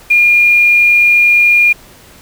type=tone with quantisation; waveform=sine; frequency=2417 Hz; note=D7; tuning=49 cents sharp; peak=-5 dBFS; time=0.1-1.73 s; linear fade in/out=10 ms; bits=5; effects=pink hiss -40 dBFS RMS until 2.21 s